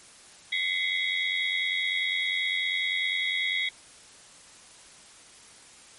sine tone cluster, 2036 / 2126 / 2221 / 3344 / 3772 Hz, C7 / C7 / C#7 / G#7 / A#7, -48 / +27 / +3 / +11 / +20 cents, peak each -29 / -32 / -35 / -31 / -34 dBFS, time 0.52-3.69 s, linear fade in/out 5 ms, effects white hiss -51 dBFS RMS until 5.98 s + MP3 48 kbps

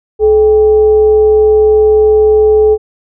sine tone with frequency modulation, 428.4 Hz, A4, 46 cents flat, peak -4 dBFS, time 0.19-2.78 s, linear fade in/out 50 ms, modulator 363 Hz, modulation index 0.26, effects none

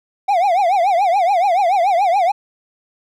triangle tone with vibrato, 743 Hz, F#5, 7 cents sharp, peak -10 dBFS, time 0.28-2.32 s, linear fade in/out 10 ms, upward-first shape triangle, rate 7 Hz, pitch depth 220 cents each way, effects none

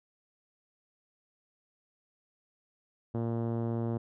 5% pulse tone with low-pass filter, 115.8 Hz, A#2, 11 cents flat, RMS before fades -32 dBFS, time 3.14-3.98 s, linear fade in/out 10 ms, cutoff 310 Hz, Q 0.56, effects none

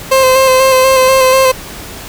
30% pulse tone with vibrato, 523.3 Hz, C5, in tune, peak -3 dBFS, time 0.11-1.52 s, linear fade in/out 10 ms, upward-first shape square, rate 4.1 Hz, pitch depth 21 cents each way, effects pink hiss -28 dBFS RMS until 2.08 s

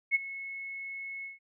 sine tone with ADSR envelope, 2189 Hz, C#7, 22 cents flat, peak -20 dBFS, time 0.11-1.39 s, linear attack 39 ms, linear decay 23 ms, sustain -17 dB, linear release 150 ms, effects none

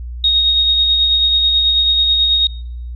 sine tone with tremolo, 3738 Hz, A#7, 4 cents sharp, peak -9 dBFS, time 0.24-2.47 s, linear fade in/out 2 ms, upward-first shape sine, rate 9.2 Hz, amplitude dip 30%, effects noise-tail reverb RT60 0.8 s tail -25 dB re dry + added 60 Hz sine -24 dBFS peak until 2.95 s

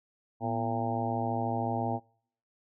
harmonic tone with a mistuned harmonic, 114.1 Hz, A#2, 37 cents flat, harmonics 1 / 2 / 3 / 4 / 5 / 6 / 7 / 8, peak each -35 / -35 / -40 / -40 / -40 / -36 / -34 / -40 dBFS, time 0.4-2 s, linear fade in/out 50 ms, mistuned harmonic 2, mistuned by +93 cents, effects noise-tail reverb RT60 0.6 s tail -25 dB re dry

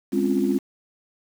sine chord, Db major seventh, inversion second, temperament equal with one note detuned, 204.8 / 261.6 / 277.2 / 349.2 Hz, Ab3 / C4 / Db4 / F4, -24 / 0 / 0 / 0 cents, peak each -24 dBFS, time 0.12-0.59 s, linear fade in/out 20 ms, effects tanh soft clip ceiling -8 dBFS + 7-bit

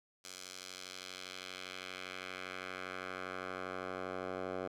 10% pulse tone with band-pass filter sweep, 92.5 Hz, F#2, in tune, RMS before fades -44 dBFS, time 0.24-4.68 s, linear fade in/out 10 ms, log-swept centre 6300 to 710 Hz, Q 1.1, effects none

